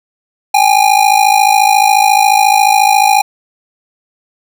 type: ring-modulated tone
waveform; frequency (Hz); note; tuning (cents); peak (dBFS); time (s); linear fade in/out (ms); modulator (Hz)
square; 811; G#5; -41; -4; 0.54-3.22; 5; 27.1
effects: none